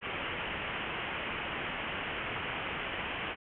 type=low-pass noise; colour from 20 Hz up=white; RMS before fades=-37 dBFS; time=0.01-3.36 s; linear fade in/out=50 ms; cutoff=3100 Hz; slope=96 dB/octave; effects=none